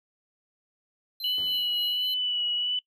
square tone with tremolo, 4100 Hz, C8, 36 cents flat, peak -33 dBFS, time 1.2-2.14 s, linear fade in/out 2 ms, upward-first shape triangle, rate 3.5 Hz, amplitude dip 70%
sine tone with vibrato, 2960 Hz, F#7, in tune, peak -25 dBFS, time 1.24-2.79 s, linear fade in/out 2 ms, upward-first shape sine, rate 1.4 Hz, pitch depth 23 cents each way
brown noise with exponential decay, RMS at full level -39 dBFS, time 1.38-2.03 s, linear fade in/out 0 ms, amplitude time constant 140 ms
effects noise-tail reverb RT60 0.1 s tail -22 dB re dry + high-pass 150 Hz 12 dB/octave

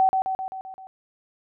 sine tone with echo, 761 Hz, F#5, 48 cents sharp, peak -15 dBFS, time 0-0.09 s, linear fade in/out 0 ms, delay 130 ms, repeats 6, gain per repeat -4 dB, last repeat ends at 0.87 s, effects none

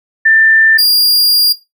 sine / 45% pulse tone pair in turn, 1782 / 4813 Hz, A6 / D8, +22 / +42 cents, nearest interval octave + perfect fourth, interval 1720 cents, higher second, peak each -5 dBFS, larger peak neither, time 0.25-0.78 / 0.78-1.53 s, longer second, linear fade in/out 10 ms, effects noise-tail reverb RT60 0.2 s tail -17 dB re dry

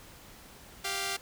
5% pulse tone pair together, 392.1 / 698.6 Hz, G4 / F5, 0 / 0 cents, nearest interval minor seventh, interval 1000 cents, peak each -23 dBFS, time 0.84-1.17 s, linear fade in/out 10 ms, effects pink hiss -52 dBFS RMS until 1.21 s

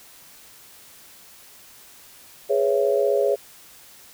sine chord, C# minor seventh, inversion second, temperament just, 415.8 / 498.9 / 554.4 / 665.2 Hz, G#4 / B4 / C#5 / E5, +2 / +17 / 0 / +16 cents, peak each -21 / -27 / -21 / -27 dBFS, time 2.49-3.36 s, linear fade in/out 20 ms, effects white hiss -48 dBFS RMS until 4.13 s

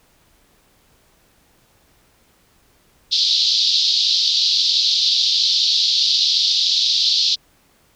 pink band-pass noise, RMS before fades -17 dBFS, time 3.11-7.36 s, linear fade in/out 20 ms, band 3600 to 4900 Hz, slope 48 dB/octave, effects pink hiss -57 dBFS RMS until 7.95 s

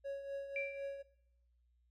triangle tone with tremolo, 554.4 Hz, C#5, in tune, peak -36 dBFS, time 0.04-1.03 s, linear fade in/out 20 ms, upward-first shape triangle, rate 4 Hz, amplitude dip 60%
sine tone with exponential decay, 2349 Hz, D7, in tune, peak -36 dBFS, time 0.56-1.02 s, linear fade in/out 1 ms, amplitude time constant 100 ms
effects noise-tail reverb RT60 0.8 s tail -18 dB re dry + added 60 Hz sine -70 dBFS peak until 1.9 s

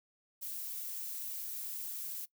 violet noise, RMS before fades -41 dBFS, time 0.41-2.26 s, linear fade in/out 20 ms, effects noise-tail reverb RT60 0.1 s tail -20 dB re dry

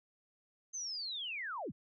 sine linear sweep, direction down, 6370 to 71.8 Hz, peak -38 dBFS, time 0.73-1.72 s, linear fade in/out 20 ms, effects none

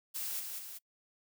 blue noise with echo, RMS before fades -38 dBFS, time 0.14-0.41 s, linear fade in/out 20 ms, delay 190 ms, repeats 2, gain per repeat -4 dB, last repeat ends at 0.79 s, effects noise-tail reverb RT60 0.1 s tail -25 dB re dry

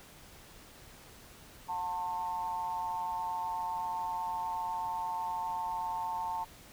sine tone with amplitude modulation, 896 Hz, A5, 31 cents sharp, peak -29 dBFS, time 1.68-6.45 s, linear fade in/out 20 ms, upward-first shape sine, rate 173 Hz, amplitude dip 75%, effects pink hiss -54 dBFS RMS until 6.72 s

